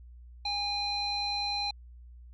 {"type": "tone with low-pass filter", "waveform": "square", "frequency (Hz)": 815, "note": "G#5", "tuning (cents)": -33, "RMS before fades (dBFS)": -32, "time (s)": [0.45, 1.71], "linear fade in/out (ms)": 5, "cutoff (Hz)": 4000, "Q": 7.8, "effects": ["added 60 Hz sine -47 dBFS peak until 2.33 s"]}